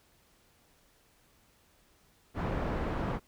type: low-pass noise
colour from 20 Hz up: pink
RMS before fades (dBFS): -33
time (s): 2.34-3.2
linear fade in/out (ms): 50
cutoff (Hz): 1300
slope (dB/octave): 12
effects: pink hiss -66 dBFS RMS until 3.27 s

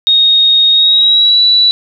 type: tone with pitch glide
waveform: sine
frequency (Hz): 3729 to 3944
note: A#7 to B7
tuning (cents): 0 to -3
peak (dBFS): -5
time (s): 0.07-1.71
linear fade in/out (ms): 0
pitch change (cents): +97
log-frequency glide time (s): 0.71-1.41
effects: none

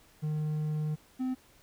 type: tone pair in turn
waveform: triangle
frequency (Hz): 152.9 / 257.1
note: D#3 / C4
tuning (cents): -30 / -30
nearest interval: major sixth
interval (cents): 900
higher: second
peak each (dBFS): -27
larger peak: neither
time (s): 0.22-0.96 / 1.19-1.35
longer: first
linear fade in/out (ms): 20
effects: pink hiss -61 dBFS RMS until 1.62 s

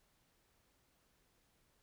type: silence
effects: pink hiss -75 dBFS RMS until 1.82 s

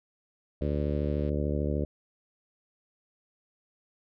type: harmonic tone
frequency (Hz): 73.42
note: D2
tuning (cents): 0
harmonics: 1 / 2 / 3 / 4 / 5 / 6 / 7 / 8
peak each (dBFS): -30 / -33 / -35 / -36 / -37 / -38 / -38 / -39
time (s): 0.61-1.85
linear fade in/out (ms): 5
type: click train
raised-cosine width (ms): 0.3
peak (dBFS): -38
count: 81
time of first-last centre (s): 0.62-1.292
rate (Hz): 119
effects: none

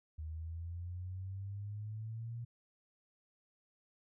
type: exponential sweep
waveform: sine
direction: up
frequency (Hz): 77.3 to 119.1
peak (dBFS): -40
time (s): 0.18-2.45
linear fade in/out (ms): 10
effects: none

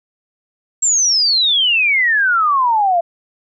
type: exponential sweep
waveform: sine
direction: down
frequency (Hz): 7630 to 666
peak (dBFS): -11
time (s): 0.82-3.01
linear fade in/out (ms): 10
effects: none

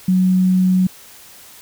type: tone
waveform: sine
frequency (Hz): 185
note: F#3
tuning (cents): 0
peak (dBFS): -11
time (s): 0.08-0.87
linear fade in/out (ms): 5
effects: white hiss -42 dBFS RMS until 1.61 s

